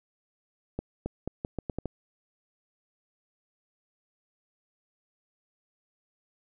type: accelerating click train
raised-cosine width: 2 ms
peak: -18 dBFS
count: 8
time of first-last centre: 0.79-1.857 s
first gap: 270 ms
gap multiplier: 0.8
effects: none